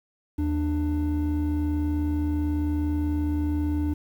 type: tone pair together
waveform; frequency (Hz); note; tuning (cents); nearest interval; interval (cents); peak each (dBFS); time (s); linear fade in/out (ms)
triangle; 78.64 / 296.9; D#2 / D4; +19 / +19; octave + major seventh; 2300; -23; 0.38-3.94; 10
effects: tanh soft clip ceiling -14 dBFS + 9-bit